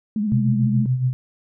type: tone with vibrato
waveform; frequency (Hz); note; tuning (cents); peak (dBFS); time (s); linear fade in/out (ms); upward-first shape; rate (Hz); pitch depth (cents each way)
sine; 210.7; G#3; +25; -19; 0.16-0.86; 2; sine; 14; 74
type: tone with tremolo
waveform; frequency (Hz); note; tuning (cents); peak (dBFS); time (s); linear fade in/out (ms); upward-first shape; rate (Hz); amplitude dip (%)
sine; 127.6; C3; -43; -15; 0.32-1.13; 0; sine; 7.1; 60
effects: none